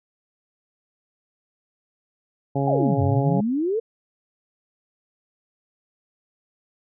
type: harmonic tone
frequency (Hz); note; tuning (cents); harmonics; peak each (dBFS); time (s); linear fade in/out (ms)
138.59; C#3; 0; 1 / 2 / 3 / 4 / 5 / 6; -23 / -26 / -28 / -29 / -30 / -31; 2.55-3.41; 10
type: exponential two-way sweep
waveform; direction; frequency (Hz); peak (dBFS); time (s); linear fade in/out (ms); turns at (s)
sine; down then up; 830.6 to 90.6 to 471.2; -20; 2.67-3.8; 10; 3.03
effects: none